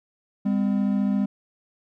triangle tone pair together, 201.1 / 255.7 Hz, G3 / C4, +44 / -40 cents, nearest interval major third, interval 416 cents, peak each -19 / -24 dBFS, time 0.45-1.26 s, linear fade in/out 10 ms, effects none

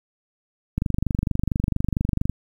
click train, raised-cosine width 5 ms, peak -9 dBFS, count 38, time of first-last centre 0.78-2.296 s, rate 24.4 Hz, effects 8-bit

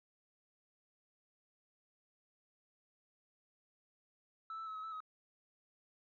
sine tone with pitch steps, 1315 / 1322 / 1291 / 1278 / 1315 / 1268 Hz, E6 / E6 / E6 / D#6 / E6 / D#6, -5 / +5 / -37 / +46 / -5 / +32 cents, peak -40 dBFS, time 4.5-5.004 s, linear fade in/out 2 ms, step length 84 ms, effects tanh soft clip ceiling -40 dBFS

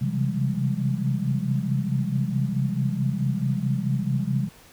sine tone cluster, 131.9 / 136.5 / 166.3 / 190.9 / 204.9 Hz, C3 / C#3 / E3 / G3 / G#3, +14 / -26 / +16 / -46 / -23 cents, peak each -26 / -28 / -30 / -30 / -29 dBFS, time 0.01-4.49 s, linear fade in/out 10 ms, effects pink hiss -51 dBFS RMS until 4.72 s

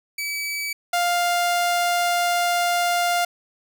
sawtooth tone pair in turn, 2292 / 700.6 Hz, D7 / F5, -43 / +5 cents, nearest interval octave + major sixth, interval 2052 cents, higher first, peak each -22 / -15 dBFS, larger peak second, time 0.18-0.73 / 0.93-3.25 s, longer second, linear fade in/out 5 ms, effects none

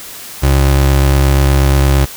30% pulse tone with vibrato, 68.5 Hz, C#2, 20 cents flat, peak -5 dBFS, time 0.42-2.06 s, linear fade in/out 20 ms, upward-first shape sine, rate 15 Hz, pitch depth 14 cents each way, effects white hiss -30 dBFS RMS until 2.16 s

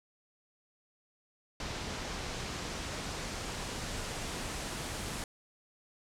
pink noise with low-pass filter sweep, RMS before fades -39 dBFS, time 1.6-5.24 s, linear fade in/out 2 ms, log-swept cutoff 5700 to 9600 Hz, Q 0.99, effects none

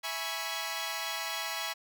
10% pulse chord, C# minor seventh, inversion first, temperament equal with one note detuned, 659.3 / 830.6 / 980.9 / 1108.7 Hz, E5 / G#5 / B5 / C#6, 0 / 0 / -12 / 0 cents, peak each -31 / -30 / -31 / -31 dBFS, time 0.03-1.74 s, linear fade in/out 20 ms, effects none

